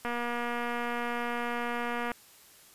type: click train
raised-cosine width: 0.5 ms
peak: -19 dBFS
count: 495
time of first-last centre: 0.05-2.117 s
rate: 239 Hz
effects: white hiss -56 dBFS RMS until 2.74 s + resampled to 32000 Hz